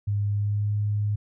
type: tone with pitch glide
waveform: sine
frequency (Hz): 102.3 to 104.03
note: G#2 to G#2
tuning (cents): -26 to +3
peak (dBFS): -22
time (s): 0.07-1.16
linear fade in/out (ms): 10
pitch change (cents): +29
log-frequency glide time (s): 0.27-0.72
effects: none